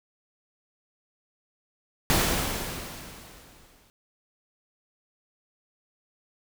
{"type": "noise with exponential decay", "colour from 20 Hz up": "pink", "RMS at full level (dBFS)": -21, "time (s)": [2.1, 3.9], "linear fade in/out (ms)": 0, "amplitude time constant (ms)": 390, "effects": []}